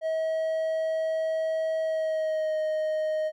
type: tone with pitch glide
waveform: triangle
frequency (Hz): 640 to 622.5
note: D#5 to D#5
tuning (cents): +49 to +1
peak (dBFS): -23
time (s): 0.01-3.32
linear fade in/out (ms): 50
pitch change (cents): -48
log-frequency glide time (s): 1.81-2.58
effects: none